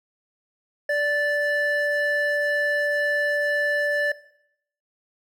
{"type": "tone pair together", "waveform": "triangle", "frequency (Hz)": [585, 1753], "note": ["D5", "A6"], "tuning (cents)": [-7, -7], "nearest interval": "octave + perfect fifth", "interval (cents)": 1900, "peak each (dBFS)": -20, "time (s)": [0.89, 4.12], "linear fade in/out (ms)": 5, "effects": ["noise-tail reverb RT60 0.7 s tail -18 dB re dry", "tanh soft clip ceiling -15 dBFS"]}